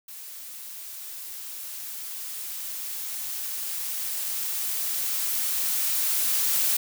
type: noise with level ramp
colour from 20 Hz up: blue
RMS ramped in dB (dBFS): -41 to -23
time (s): 0.08-6.77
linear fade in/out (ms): 5
effects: none